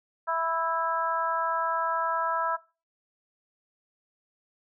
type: harmonic tone with a mistuned harmonic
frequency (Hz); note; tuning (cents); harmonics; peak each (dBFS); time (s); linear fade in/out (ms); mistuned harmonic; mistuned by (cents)
329.6; E4; 0; 2 / 3 / 4 / 5; -31 / -29 / -29 / -36; 0.27-2.57; 20; 5; -15
effects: noise-tail reverb RT60 0.3 s tail -19 dB re dry